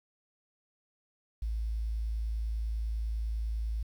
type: tone with quantisation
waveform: sine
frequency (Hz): 55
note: A1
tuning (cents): 0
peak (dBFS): -30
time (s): 1.42-3.83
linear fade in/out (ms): 5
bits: 10
effects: none